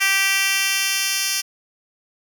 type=tone with high-pass filter sweep; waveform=10% pulse; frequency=390 Hz; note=G4; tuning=9 cents flat; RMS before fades=-20 dBFS; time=0-1.42 s; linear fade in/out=20 ms; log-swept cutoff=2200 to 4000 Hz; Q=1.5; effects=none